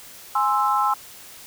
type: chord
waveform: sine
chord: Ab augmented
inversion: none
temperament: equal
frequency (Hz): 830.6 / 1046.5 / 1318.5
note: Ab5 / C6 / E6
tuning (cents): 0 / 0 / 0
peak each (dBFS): -22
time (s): 0.35-0.94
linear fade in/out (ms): 5
effects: white hiss -43 dBFS RMS until 1.46 s